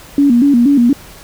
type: tone with vibrato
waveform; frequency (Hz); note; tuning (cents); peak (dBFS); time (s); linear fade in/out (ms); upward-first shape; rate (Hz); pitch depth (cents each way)
sine; 260; C4; -11; -6; 0.18-0.93; 2; square; 4.2; 150
effects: pink hiss -37 dBFS RMS until 1.23 s